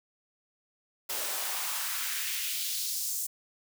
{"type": "noise with high-pass filter sweep", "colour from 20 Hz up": "white", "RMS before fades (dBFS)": -33, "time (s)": [1.09, 3.27], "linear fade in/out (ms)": 10, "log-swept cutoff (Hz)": [410, 7600], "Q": 1.5, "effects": []}